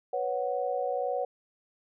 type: chord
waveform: sine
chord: B suspended second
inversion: none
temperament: just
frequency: 493.9 / 555.6 / 740.8 Hz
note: B4 / C#5 / F#5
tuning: 0 / +4 / +2 cents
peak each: -32 dBFS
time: 0.13-1.25 s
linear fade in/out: 5 ms
effects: none